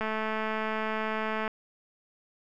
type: click train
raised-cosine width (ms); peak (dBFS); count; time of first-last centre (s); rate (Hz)
0.5; -17; 321; 0.01-1.478; 218
effects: none